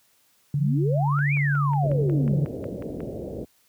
sine tone, 142.8 Hz, D3, 48 cents flat, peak -20 dBFS, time 0.54-2.45 s, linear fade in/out 2 ms
sine exponential two-way sweep, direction up then down, 146.83 to 2489 to 146.83 Hz, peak -25 dBFS, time 0.58-2.44 s, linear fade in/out 10 ms, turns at 1.34 s
click train, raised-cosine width 0.5 ms, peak -27 dBFS, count 11, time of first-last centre 1.19-3.005 s, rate 5.51 Hz
white low-pass noise, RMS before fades -33 dBFS, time 1.83-3.45 s, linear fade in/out 5 ms, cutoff 570 Hz, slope 48 dB/octave
effects white hiss -63 dBFS RMS until 3.68 s + high-pass 60 Hz 12 dB/octave

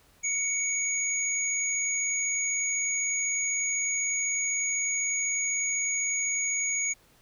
sine tone pair together, 2238 / 6706 Hz, C#7 / G#8, +16 / +16 cents, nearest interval octave + perfect fifth, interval 1900 cents, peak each -31 / -27 dBFS, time 0.23-6.94 s, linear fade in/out 20 ms, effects pink hiss -61 dBFS RMS until 7.21 s

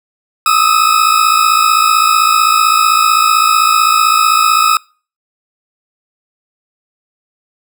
40% pulse tone pair together, 1244.3 / 1300 Hz, D#6 / E6, 0 / -24 cents, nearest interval minor second, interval 76 cents, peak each -10 dBFS, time 0.46-4.77 s, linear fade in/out 2 ms, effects noise-tail reverb RT60 0.4 s tail -26 dB re dry

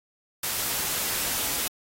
white noise, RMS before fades -28 dBFS, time 0.43-1.68 s, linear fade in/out 5 ms, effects AAC 48 kbps

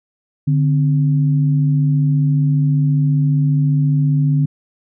sine tone pair together, 146.83 / 261.6 Hz, D3 / C4, 0 / 0 cents, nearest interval minor seventh, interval 1000 cents, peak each -12 / -22 dBFS, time 0.47-4.46 s, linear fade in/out 10 ms, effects none

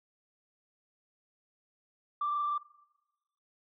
sine tone with frequency modulation, 1174.7 Hz, D6, in tune, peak -28 dBFS, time 2.21-2.58 s, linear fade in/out 5 ms, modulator 25.6 Hz, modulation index 0.71, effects noise-tail reverb RT60 1.0 s tail -21 dB re dry + tanh soft clip ceiling -24 dBFS

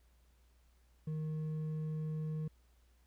sine tone with hard clipping, 155.56 Hz, D#3, in tune, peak -37 dBFS, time 1.07-2.48 s, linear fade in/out 5 ms, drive 4 dB, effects added 60 Hz sine -65 dBFS peak until 3.06 s + pink hiss -75 dBFS RMS until 3.06 s

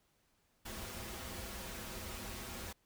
pink noise with comb filter, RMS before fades -45 dBFS, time 0.65-2.73 s, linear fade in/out 10 ms, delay 6.8 ms, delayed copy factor -0.7, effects pink hiss -75 dBFS RMS until 2.85 s

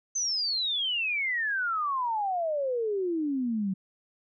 sine exponential sweep, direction down, 6272 to 185 Hz, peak -26 dBFS, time 0.15-3.74 s, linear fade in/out 10 ms, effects none

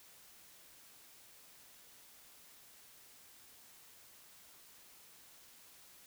silence, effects white hiss -60 dBFS RMS until 6.06 s

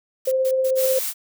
blue noise bursts, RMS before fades -34 dBFS, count 4, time 0.25-0.904 s, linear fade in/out 5 ms, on 66 ms, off 130 ms
sine tone with tremolo, 523.3 Hz, C5, in tune, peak -16 dBFS, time 0.27-0.99 s, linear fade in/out 5 ms, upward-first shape sine, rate 16 Hz, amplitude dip 25%
blue noise, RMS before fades -26 dBFS, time 0.75-1.14 s, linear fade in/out 50 ms
effects none

